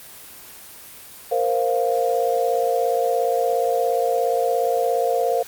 sine chord, Bb suspended second, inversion none, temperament equal, 466.2 / 523.3 / 698.5 Hz, Bb4 / C5 / F5, 0 / 0 / 0 cents, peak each -22 dBFS, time 1.31-5.43 s, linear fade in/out 10 ms, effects white hiss -41 dBFS RMS until 5.47 s + Opus 24 kbps

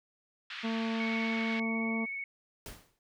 pink band-pass noise, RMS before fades -42 dBFS, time 0.5-1.6 s, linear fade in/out 5 ms, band 1500 to 3700 Hz, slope 24 dB/octave
harmonic tone, 225.5 Hz, A3, 43 cents sharp, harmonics 1 / 2 / 3 / 4 / 5, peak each -31 / -41 / -43 / -45 / -46 dBFS, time 0.63-2.06 s, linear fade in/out 20 ms
sine tone with vibrato, 2217 Hz, C#7, in tune, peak -35 dBFS, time 1-2.24 s, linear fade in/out 2 ms, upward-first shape square, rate 16 Hz, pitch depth 11 cents each way
pink noise with exponential decay, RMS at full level -41 dBFS, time 2.66-2.99 s, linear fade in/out 1 ms, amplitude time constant 70 ms
effects none

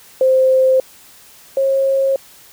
sine tone pair in turn, 522 / 540.6 Hz, C5 / C#5, -4 / -44 cents, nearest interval minor second, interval 60 cents, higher second, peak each -9 / -12 dBFS, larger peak first, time 0.21-0.8 / 1.57-2.16 s, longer neither, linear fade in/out 2 ms, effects white hiss -44 dBFS RMS until 2.52 s

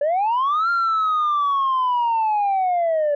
sine linear two-way sweep, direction up then down, 557 to 1397 to 572 Hz, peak -15 dBFS, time 0.01-3.15 s, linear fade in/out 5 ms, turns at 0.7 s, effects tanh soft clip ceiling -15 dBFS

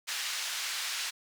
white band-pass noise, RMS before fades -35 dBFS, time 0.07-1.11 s, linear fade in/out 20 ms, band 1400 to 5600 Hz, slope 12 dB/octave, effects none

